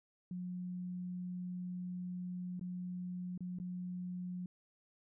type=tone with dropouts; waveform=sine; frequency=180.1 Hz; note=F#3; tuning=46 cents flat; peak=-39 dBFS; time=0.31-4.46 s; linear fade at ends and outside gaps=2 ms; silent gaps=2.595-2.611 / 3.377-3.406 / 3.587-3.599 s; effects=none